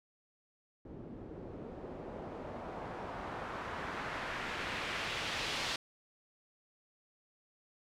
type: noise with low-pass filter sweep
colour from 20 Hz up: white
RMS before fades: -41 dBFS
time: 0.85-5.76 s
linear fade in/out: 2 ms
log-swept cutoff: 290 to 3900 Hz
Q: 1.1
effects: none